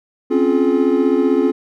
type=chord; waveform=triangle; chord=Db major seventh; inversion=third; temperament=equal with one note detuned; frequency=261.6 / 277.2 / 349.2 / 425 Hz; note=C4 / Db4 / F4 / Ab4; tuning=0 / 0 / 0 / +40 cents; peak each=-16 dBFS; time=0.3-1.52 s; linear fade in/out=20 ms; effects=none